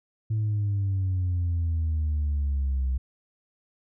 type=exponential sweep; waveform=sine; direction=down; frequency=110 to 63.5 Hz; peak=-21 dBFS; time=0.3-2.98 s; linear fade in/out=10 ms; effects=tanh soft clip ceiling -21 dBFS